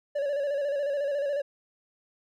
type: tone with vibrato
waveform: triangle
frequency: 568 Hz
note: C#5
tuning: 42 cents sharp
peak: -24 dBFS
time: 0.15-1.42 s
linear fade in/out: 10 ms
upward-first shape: square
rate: 14 Hz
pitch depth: 48 cents each way
effects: none